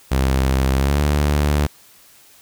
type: tone with pitch glide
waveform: sawtooth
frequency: 66.2 to 73.45 Hz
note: C2 to D2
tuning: +21 to +1 cents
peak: -11 dBFS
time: 0.11-1.67 s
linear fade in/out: 10 ms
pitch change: +180 cents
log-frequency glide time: 0.76-1.01 s
effects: white hiss -49 dBFS RMS until 2.41 s